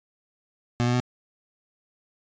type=tone with pitch steps; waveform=25% pulse; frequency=120.6 / 122.35 / 124.13 Hz; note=B2 / B2 / B2; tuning=-41 / -16 / +9 cents; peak=-17 dBFS; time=0.8-1.001 s; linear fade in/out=0 ms; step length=67 ms; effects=resampled to 16000 Hz